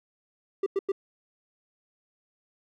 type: tone bursts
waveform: triangle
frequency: 392 Hz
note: G4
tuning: in tune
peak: -21 dBFS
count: 3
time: 0.63-0.919 s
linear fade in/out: 5 ms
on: 33 ms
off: 95 ms
effects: none